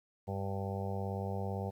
harmonic tone, 97.8 Hz, G2, 4 cents flat, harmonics 1 / 2 / 4 / 5 / 6 / 7 / 8 / 9, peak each -37 / -41 / -45 / -43 / -47 / -47 / -45 / -50 dBFS, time 0.27-1.71 s, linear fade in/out 20 ms, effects 11-bit

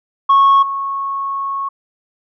sine tone with level steps, 1100 Hz, C#6, 14 cents flat, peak -5 / -18 dBFS, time 0.29-1.69 s, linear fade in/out 10 ms, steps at 0.62 s, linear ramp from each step 10 ms, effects tanh soft clip ceiling -5 dBFS

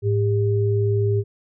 sine tone pair together, 107 / 399.8 Hz, A2 / G4, -48 / +34 cents, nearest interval octave + major seventh, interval 2282 cents, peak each -18 / -22 dBFS, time 0.02-1.24 s, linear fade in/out 50 ms, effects none

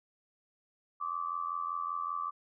sine tone with amplitude modulation, 1159 Hz, D6, 23 cents flat, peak -29 dBFS, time 1-2.31 s, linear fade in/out 20 ms, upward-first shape sine, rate 85.2 Hz, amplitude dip 85%, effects none

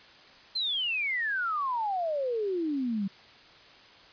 sine exponential sweep, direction down, 4200 to 188.9 Hz, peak -27 dBFS, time 0.55-3.08 s, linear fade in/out 10 ms, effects white hiss -53 dBFS RMS until 4.12 s + resampled to 11025 Hz

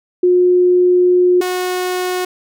sine / sawtooth tone pair in turn, 359.7 / 364.5 Hz, F#4 / F#4, -49 / -26 cents, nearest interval unison, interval 23 cents, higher second, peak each -8 / -13 dBFS, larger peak first, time 0.23-1.41 / 1.41-2.25 s, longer first, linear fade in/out 5 ms, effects none

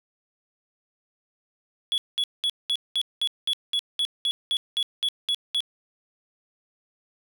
triangle tone bursts, 3377 Hz, G#7, 28 cents sharp, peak -20 dBFS, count 15, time 1.92-5.605 s, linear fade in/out 0 ms, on 59 ms, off 200 ms, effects none

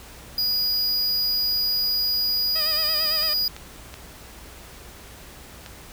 square tone, 4900 Hz, D#8, 27 cents flat, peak -21 dBFS, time 0.38-3.48 s, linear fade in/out 2 ms
10% pulse tone with vibrato, 622.3 Hz, D#5, in tune, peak -22 dBFS, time 2.55-3.34 s, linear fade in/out 10 ms, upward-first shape sine, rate 8.9 Hz, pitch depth 57 cents each way
clicks, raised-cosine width 0.2 ms, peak -20 dBFS, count 4, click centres 3.23 / 3.565 / 3.941 / 5.662 s
effects added 60 Hz sine -47 dBFS peak until 5.92 s + pink hiss -44 dBFS RMS until 5.92 s

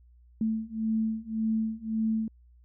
sine beating tone pair, 220 / 221.8 Hz, A3 / A3, 0 / +14 cents, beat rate 1.8 Hz, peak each -30 / -29 dBFS, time 0.41-2.28 s, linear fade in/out 2 ms, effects added 60 Hz sine -54 dBFS peak until 2.64 s

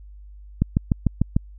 click train, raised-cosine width 5 ms, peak -5 dBFS, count 6, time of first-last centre 0.62-1.365 s, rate 6.71 Hz, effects added 50 Hz sine -40 dBFS peak until 1.58 s

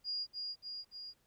sine tone with echo, 4845 Hz, D#8, 47 cents flat, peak -35 dBFS, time 0.04-0.27 s, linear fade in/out 50 ms, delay 290 ms, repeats 3, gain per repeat -3 dB, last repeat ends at 1.14 s, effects pink hiss -74 dBFS RMS until 1.26 s

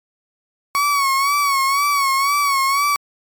35% pulse tone with vibrato, 1117 Hz, C#6, 13 cents sharp, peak -13 dBFS, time 0.75-2.96 s, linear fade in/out 0 ms, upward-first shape sine, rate 2 Hz, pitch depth 63 cents each way, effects MP3 96 kbps

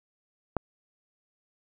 click, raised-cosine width 1 ms, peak -12 dBFS, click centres 0.567 s, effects none

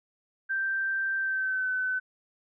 sine tone with pitch glide, 1568 to 1513.7 Hz, G6 to F#6, 0 to +39 cents, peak -26 dBFS, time 0.49-2 s, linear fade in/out 20 ms, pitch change -61 cents, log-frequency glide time 1.18-1.69 s, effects none

